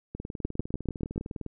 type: two click trains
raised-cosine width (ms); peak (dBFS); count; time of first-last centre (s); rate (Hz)
3; -15 / -23; 6 / 27; 0.45-1.179 / 0.15-1.463; 6.86 / 19.8
effects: none